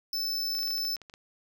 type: tone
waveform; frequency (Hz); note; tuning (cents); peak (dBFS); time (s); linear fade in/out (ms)
square; 5274; E8; 0; -29; 0.13-0.96; 2
type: clicks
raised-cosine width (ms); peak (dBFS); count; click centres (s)
0.2; -29; 11; 0.55 / 0.59 / 0.631 / 0.676 / 0.708 / 0.78 / 0.85 / 0.967 / 1.017 / 1.098 / 1.139
effects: none